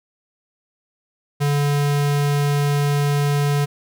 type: tone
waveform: square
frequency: 144.1 Hz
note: D3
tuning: 33 cents flat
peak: -17 dBFS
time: 1.4-3.66 s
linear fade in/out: 20 ms
effects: none